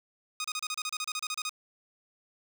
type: tone bursts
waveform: 10% pulse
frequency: 1244.5 Hz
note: D#6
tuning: in tune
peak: -23 dBFS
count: 15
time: 0.4-1.494 s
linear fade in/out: 2 ms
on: 44 ms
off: 31 ms
effects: none